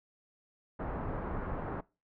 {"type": "low-pass noise", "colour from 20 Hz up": "pink", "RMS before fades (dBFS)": -37, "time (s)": [0.79, 1.81], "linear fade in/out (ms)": 10, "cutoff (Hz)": 1400, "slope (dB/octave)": 24, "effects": ["noise-tail reverb RT60 0.3 s tail -23 dB re dry"]}